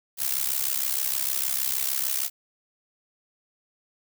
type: noise with amplitude modulation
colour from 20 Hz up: blue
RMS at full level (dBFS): -23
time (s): 0.17-2.3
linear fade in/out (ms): 50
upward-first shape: sine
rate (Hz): 66.5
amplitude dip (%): 85
effects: none